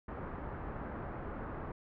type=low-pass noise; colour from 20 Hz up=pink; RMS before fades=-42 dBFS; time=0.08-1.72 s; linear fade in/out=5 ms; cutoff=1500 Hz; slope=24 dB/octave; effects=none